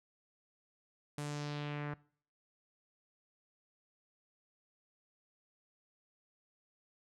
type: tone with low-pass filter sweep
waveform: sawtooth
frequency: 146.83 Hz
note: D3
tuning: in tune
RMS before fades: -40 dBFS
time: 1.18-1.94 s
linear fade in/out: 2 ms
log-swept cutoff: 10000 to 1600 Hz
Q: 1.9
effects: noise-tail reverb RT60 0.5 s tail -22 dB re dry